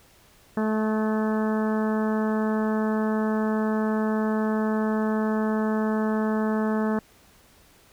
harmonic tone with a mistuned harmonic, 217 Hz, A3, 24 cents flat, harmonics 1 / 2 / 3 / 4 / 5 / 6 / 7 / 8, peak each -23 / -29 / -33 / -35 / -37 / -39 / -40 / -41 dBFS, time 0.57-6.99 s, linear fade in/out 2 ms, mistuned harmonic 6, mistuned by -19 cents, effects pink hiss -56 dBFS RMS until 7.92 s

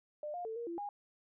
sine tone with pitch steps, 599 / 707 / 445 / 470 / 339.4 / 817 Hz, D5 / F5 / A4 / A#4 / F4 / G#5, +34 / +21 / +20 / +14 / -49 / -29 cents, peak -38 dBFS, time 0.23-0.89 s, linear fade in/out 2 ms, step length 110 ms, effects none

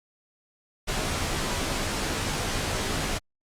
pink noise with comb filter, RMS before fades -28 dBFS, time 0.87-3.19 s, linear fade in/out 20 ms, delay 17 ms, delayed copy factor -0.7, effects low-pass 9000 Hz 12 dB/octave + Opus 48 kbps

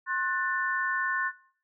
sine chord, F# diminished, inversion second, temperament just, 1065.6 / 1480 / 1776 Hz, C6 / F#6 / A6, +31 / 0 / +16 cents, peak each -31 dBFS, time 0.06-1.32 s, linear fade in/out 50 ms, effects noise-tail reverb RT60 0.5 s tail -18 dB re dry

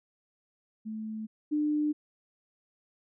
sine tone pair in turn, 218 / 299.6 Hz, A3 / D4, -16 / +35 cents, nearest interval tritone, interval 551 cents, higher second, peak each -34 / -25 dBFS, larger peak second, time 0.85-1.27 / 1.51-1.93 s, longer neither, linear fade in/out 20 ms, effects none

